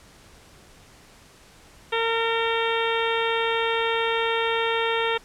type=harmonic tone; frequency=456.7 Hz; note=A#4; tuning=36 cents flat; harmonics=1 / 2 / 3 / 4 / 5 / 6 / 7 / 8; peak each=-25 / -28 / -30 / -31 / -32 / -33 / -33 / -34 dBFS; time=1.92-5.18 s; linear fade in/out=10 ms; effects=pink hiss -51 dBFS RMS until 5.24 s + low-pass 10000 Hz 12 dB/octave